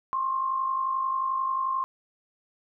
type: tone pair together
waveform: sine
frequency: 1057.4 / 1108.7 Hz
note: C6 / C#6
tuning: +18 / 0 cents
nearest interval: minor second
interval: 82 cents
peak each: -25 / -34 dBFS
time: 0.13-1.84 s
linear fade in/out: 0 ms
effects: none